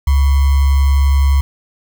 sine tone with sample-and-hold, 69.3 Hz, C#2, in tune, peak -8 dBFS, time 0.07-1.41 s, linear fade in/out 5 ms, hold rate 1050 Hz, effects none

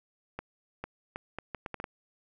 accelerating click train, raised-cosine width 0.5 ms, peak -21 dBFS, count 9, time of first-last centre 0.39-1.842 s, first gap 450 ms, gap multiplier 0.71, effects none

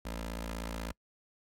15% pulse tone with notch filter, 56.2 Hz, A1, 37 cents sharp, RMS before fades -39 dBFS, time 0.05-0.92 s, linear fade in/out 5 ms, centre 120 Hz, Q 0.76, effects noise-tail reverb RT60 0.1 s tail -26 dB re dry + AAC 48 kbps

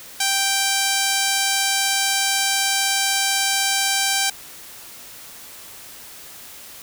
5% pulse tone, 784 Hz, G5, in tune, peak -6 dBFS, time 0.2-4.3 s, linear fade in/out 5 ms, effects white hiss -40 dBFS RMS until 6.82 s

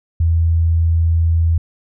sine tone, 82.7 Hz, E2, 6 cents sharp, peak -11 dBFS, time 0.2-1.58 s, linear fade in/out 5 ms, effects none

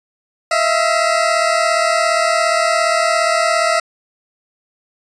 20% pulse tone pair together, 641.7 / 679 Hz, E5 / F5, -47 / -49 cents, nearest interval minor second, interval 98 cents, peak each -11 dBFS, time 0.51-3.8 s, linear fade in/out 5 ms, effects resampled to 22050 Hz

